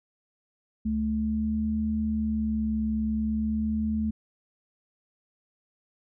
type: tone pair together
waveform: sine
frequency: 72.48 / 217.9 Hz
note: D2 / A3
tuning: -22 / -17 cents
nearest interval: octave + perfect fifth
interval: 1905 cents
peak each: -32 / -25 dBFS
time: 0.85-4.11 s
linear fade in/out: 10 ms
effects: none